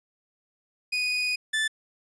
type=tone pair in turn; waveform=30% pulse; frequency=2481 / 1754.3 Hz; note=D#7 / A6; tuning=-6 / -6 cents; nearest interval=tritone; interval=600 cents; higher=first; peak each=-22 / -21 dBFS; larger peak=second; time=0.92-1.36 / 1.53-1.68 s; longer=first; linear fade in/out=10 ms; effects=resampled to 22050 Hz